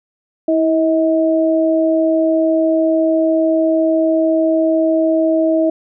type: tone pair together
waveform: sine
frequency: 324.2 / 638 Hz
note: E4 / D#5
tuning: -29 / +43 cents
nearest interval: octave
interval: 1172 cents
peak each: -14 dBFS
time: 0.48-5.7 s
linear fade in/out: 5 ms
effects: none